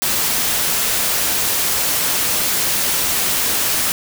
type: noise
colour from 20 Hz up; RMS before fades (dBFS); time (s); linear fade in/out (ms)
white; -18; 0.02-3.92; 0
effects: none